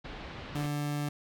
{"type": "low-pass noise", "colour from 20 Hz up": "pink", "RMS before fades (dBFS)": -43, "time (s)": [0.04, 0.67], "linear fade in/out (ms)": 10, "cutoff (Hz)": 3900, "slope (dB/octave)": 24}
{"type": "tone", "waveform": "30% pulse", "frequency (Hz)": 146.4, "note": "D3", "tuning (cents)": -5, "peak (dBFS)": -28, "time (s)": [0.55, 1.09], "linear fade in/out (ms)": 5}
{"effects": []}